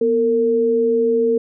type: tone pair together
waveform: sine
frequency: 242 / 456.8 Hz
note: B3 / A#4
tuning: -35 / -35 cents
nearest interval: major seventh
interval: 1100 cents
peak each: -22 / -14 dBFS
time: 0.01-1.38 s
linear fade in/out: 5 ms
effects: none